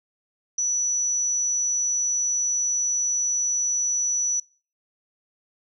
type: tone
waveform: sine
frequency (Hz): 5920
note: F#8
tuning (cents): 0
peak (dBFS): -21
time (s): 0.58-4.4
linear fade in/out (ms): 5
effects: noise-tail reverb RT60 0.4 s tail -26 dB re dry